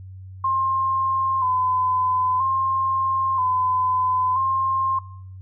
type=tone with vibrato; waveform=sine; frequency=1038 Hz; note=C6; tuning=14 cents flat; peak=-18 dBFS; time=0.44-4.99 s; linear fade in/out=5 ms; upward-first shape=square; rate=0.51 Hz; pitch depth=39 cents each way; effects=noise-tail reverb RT60 0.7 s tail -21 dB re dry + added 94 Hz sine -36 dBFS peak until 5.41 s